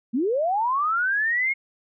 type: linear sweep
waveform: sine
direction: up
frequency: 213.6 to 2184 Hz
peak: -20 dBFS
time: 0.13-1.54 s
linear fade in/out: 20 ms
effects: none